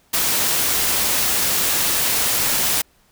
white noise, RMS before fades -19 dBFS, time 0.13-2.82 s, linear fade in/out 10 ms, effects pink hiss -58 dBFS RMS until 3.11 s

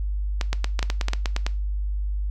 clicks, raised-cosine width 0.2 ms, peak -8 dBFS, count 12, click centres 0.412 / 0.53 / 0.644 / 0.792 / 0.828 / 0.901 / 1.012 / 1.084 / 1.134 / 1.258 / 1.364 / 1.465 s, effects noise-tail reverb RT60 0.3 s tail -18 dB re dry + added 50 Hz sine -23 dBFS peak until 2.3 s

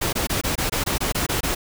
pink noise bursts, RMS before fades -23 dBFS, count 11, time 0.01-1.55 s, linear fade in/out 10 ms, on 120 ms, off 22 ms, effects none

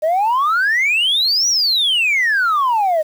sine exponential two-way sweep, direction up then down, 601 to 5920 to 601 Hz, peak -11 dBFS, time 0.02-3.03 s, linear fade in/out 20 ms, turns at 1.48 s, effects tanh soft clip ceiling -11 dBFS + 7-bit

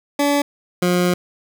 20% pulse tone pair in turn, 286.5 / 178.31 Hz, D4 / F3, -43 / +36 cents, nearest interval minor sixth, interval 821 cents, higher first, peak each -10 dBFS, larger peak neither, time 0.19-0.42 / 0.82-1.14 s, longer second, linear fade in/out 5 ms, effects none

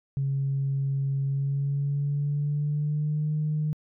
sine tone with pitch glide, 137.4 to 152.45 Hz, C#3 to D#3, -15 to -35 cents, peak -23 dBFS, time 0.17-3.73 s, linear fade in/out 0 ms, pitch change +180 cents, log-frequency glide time 1.25-3.33 s, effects tanh soft clip ceiling -19 dBFS

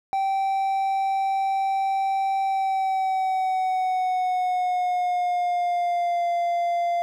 triangle tone with pitch glide, 777 to 692.2 Hz, G5 to F5, -16 to -16 cents, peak -19 dBFS, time 0.13-7.02 s, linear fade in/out 0 ms, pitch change -200 cents, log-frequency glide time 2.43-6.28 s, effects none

